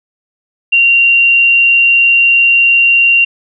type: tone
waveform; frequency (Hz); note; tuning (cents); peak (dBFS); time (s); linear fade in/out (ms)
sine; 2763; F7; -19; -5; 0.72-3.25; 10
effects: none